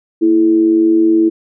sine tone with amplitude modulation, 329.6 Hz, E4, in tune, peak -5 dBFS, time 0.21-1.3 s, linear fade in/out 20 ms, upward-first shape sine, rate 98.5 Hz, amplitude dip 55%, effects none

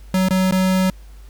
square tone with dropouts, 187.1 Hz, F#3, 20 cents sharp, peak -15 dBFS, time 0.14-0.9 s, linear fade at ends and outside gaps 2 ms, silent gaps 0.286-0.307 / 0.511-0.522 s, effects added 50 Hz sine -37 dBFS peak until 1.29 s + pink hiss -53 dBFS RMS until 1.29 s

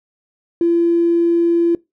triangle tone with tanh clipping, 339.7 Hz, F4, 48 cents flat, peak -11 dBFS, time 0.61-1.75 s, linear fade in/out 2 ms, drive 2 dB, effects noise-tail reverb RT60 0.2 s tail -22 dB re dry

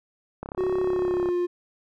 click train, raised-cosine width 1 ms, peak -19 dBFS, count 30, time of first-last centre 0.43-1.288 s, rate 33.8 Hz
triangle tone with pitch glide, 369.9 to 353.4 Hz, F#4 to F4, 0 to +21 cents, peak -20 dBFS, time 0.57-1.47 s, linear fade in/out 20 ms, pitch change -79 cents, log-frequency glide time 0.8-1.36 s
effects none

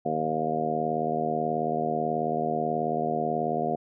harmonic tone, 78.4 Hz, D#2, 14 cents sharp, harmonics 2 / 3 / 4 / 5 / 6 / 7 / 8 / 9, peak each -36 / -33 / -38 / -33 / -34 / -36 / -36 / -28 dBFS, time 0.05-3.76 s, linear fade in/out 10 ms, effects none

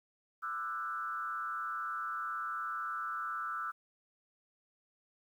sine tone with frequency modulation, 1331 Hz, E6, 16 cents sharp, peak -35 dBFS, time 0.42-3.72 s, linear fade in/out 20 ms, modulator 141 Hz, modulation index 1, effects 11-bit

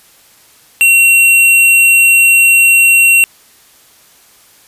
square tone, 2735 Hz, F7, 37 cents flat, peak -5 dBFS, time 0.81-3.24 s, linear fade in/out 0 ms, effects white hiss -45 dBFS RMS until 4.67 s + resampled to 32000 Hz

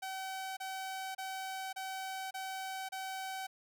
sawtooth tone bursts, 763 Hz, G5, 47 cents flat, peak -35 dBFS, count 6, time 0.02-3.47 s, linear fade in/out 10 ms, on 550 ms, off 30 ms, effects none

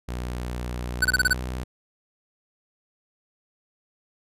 sawtooth tone with pitch glide, 61 to 62.68 Hz, B1 to B1, -21 to +26 cents, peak -25 dBFS, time 0.08-1.64 s, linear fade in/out 10 ms, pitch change +47 cents, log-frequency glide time 0.99-1.28 s
square tone bursts, 1498 Hz, F#6, 21 cents sharp, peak -17 dBFS, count 6, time 1.02-1.333 s, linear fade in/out 5 ms, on 28 ms, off 29 ms
effects resampled to 32000 Hz

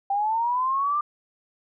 sine linear sweep, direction up, 784 to 1200 Hz, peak -21 dBFS, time 0.1-1.01 s, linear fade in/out 5 ms, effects none

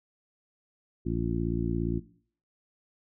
harmonic tone, 57.3 Hz, A#1, 29 cents flat, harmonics 1 / 2 / 3 / 4 / 5 / 6, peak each -34 / -34 / -34 / -34 / -34 / -34 dBFS, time 1.05-2 s, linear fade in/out 20 ms, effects noise-tail reverb RT60 0.5 s tail -17 dB re dry

